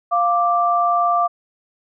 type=tone pair together; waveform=sine; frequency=698.7 / 1175 Hz; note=F5 / D6; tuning=+1 / +1 cents; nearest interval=major sixth; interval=900 cents; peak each=-17 dBFS; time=0.11-1.28 s; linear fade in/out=20 ms; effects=none